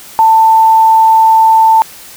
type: tone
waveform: sine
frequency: 890 Hz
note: A5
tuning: 20 cents sharp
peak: -3 dBFS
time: 0.19-1.82 s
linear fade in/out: 0 ms
effects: white hiss -33 dBFS RMS until 2.16 s